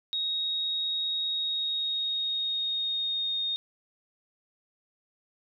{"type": "tone with pitch glide", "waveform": "sine", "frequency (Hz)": [3765, 3698], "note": ["A#7", "A#7"], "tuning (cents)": [16, -15], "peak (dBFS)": -27, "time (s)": [0.13, 3.56], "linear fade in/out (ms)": 0, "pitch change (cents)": -31, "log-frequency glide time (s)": [1.28, 3.39], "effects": []}